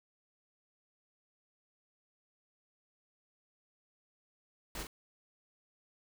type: noise with echo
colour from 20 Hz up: pink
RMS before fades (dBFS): -42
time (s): 4.75-4.83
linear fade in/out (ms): 2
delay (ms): 40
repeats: 1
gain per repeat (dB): -4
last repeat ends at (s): 4.87
effects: none